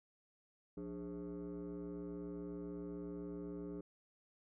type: tone with frequency modulation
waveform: sine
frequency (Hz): 293.7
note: D4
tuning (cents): 0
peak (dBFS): -40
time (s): 0.77-3.81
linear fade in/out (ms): 5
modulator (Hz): 116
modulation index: 1.3
effects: tanh soft clip ceiling -42 dBFS